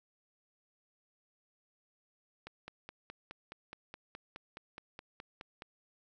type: click train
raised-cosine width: 0.3 ms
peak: -29 dBFS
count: 16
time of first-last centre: 2.47-5.621 s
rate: 4.76 Hz
effects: none